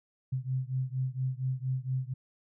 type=beating tone pair; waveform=sine; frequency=128.2 / 132.5 Hz; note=C3 / C3; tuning=-35 / +22 cents; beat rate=4.3 Hz; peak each=-32 / -33 dBFS; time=0.32-2.14 s; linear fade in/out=10 ms; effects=none